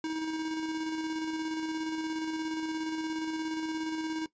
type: tone with tremolo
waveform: square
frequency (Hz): 317.6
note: D#4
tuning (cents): +36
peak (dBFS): -31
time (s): 0.04-4.26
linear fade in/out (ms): 2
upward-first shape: square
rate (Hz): 17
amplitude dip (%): 30
effects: noise-tail reverb RT60 0.1 s tail -17 dB re dry + resampled to 16000 Hz